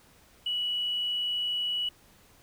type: tone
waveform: triangle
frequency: 2939 Hz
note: F#7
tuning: 12 cents flat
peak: -24 dBFS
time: 0.46-1.89 s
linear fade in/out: 5 ms
effects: tanh soft clip ceiling -25 dBFS + pink hiss -59 dBFS RMS until 2.42 s